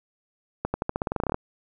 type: accelerating click train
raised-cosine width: 1 ms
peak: -11 dBFS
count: 15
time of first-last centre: 0.65-1.344 s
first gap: 90 ms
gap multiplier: 0.9
effects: none